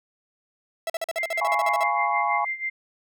45% pulse tone bursts, 659.3 Hz, E5, in tune, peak -25 dBFS, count 14, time 0.87-1.834 s, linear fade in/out 2 ms, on 28 ms, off 44 ms
sine tone with tremolo, 2093 Hz, C7, in tune, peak -24 dBFS, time 1.17-2.7 s, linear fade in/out 10 ms, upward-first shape sine, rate 6.2 Hz, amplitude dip 80%
sine chord, C# dominant seventh, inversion first, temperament just, 693 / 831.5 / 997.9 / 1108.7 Hz, E#5 / G#5 / B5 / C#6, -14 / +2 / +18 / 0 cents, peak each -29 / -25 / -29 / -26 dBFS, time 1.41-2.45 s, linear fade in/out 5 ms
effects none

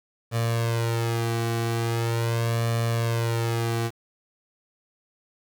sawtooth tone with flanger, 115.7 Hz, A#2, 13 cents flat, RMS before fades -25 dBFS, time 0.31-3.91 s, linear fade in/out 50 ms, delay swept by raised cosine 1.7 to 2.65 ms, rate 0.41 Hz, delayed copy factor +0.95, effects 8-bit

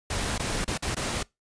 pink noise with dropouts, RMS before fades -29 dBFS, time 0.1-1.23 s, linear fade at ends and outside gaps 5 ms, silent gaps 0.38-0.395 / 0.645-0.677 / 0.777-0.823 / 0.948-0.966 s, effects noise-tail reverb RT60 0.2 s tail -24 dB re dry + resampled to 22050 Hz

